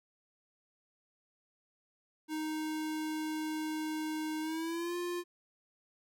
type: tone with pitch glide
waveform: square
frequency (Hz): 311.1 to 351.2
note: D#4 to F4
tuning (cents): 0 to +10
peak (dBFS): -35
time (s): 2.28-5.24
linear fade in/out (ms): 50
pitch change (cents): +210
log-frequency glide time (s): 4.41-4.96
effects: none